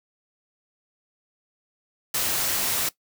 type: noise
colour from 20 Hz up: white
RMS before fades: -25 dBFS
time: 2.14-2.89 s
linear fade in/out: 5 ms
effects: noise-tail reverb RT60 0.1 s tail -18 dB re dry